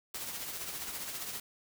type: noise with tremolo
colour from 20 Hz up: white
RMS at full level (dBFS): -38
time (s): 0.14-1.4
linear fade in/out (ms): 5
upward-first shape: triangle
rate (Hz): 15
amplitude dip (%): 50
effects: none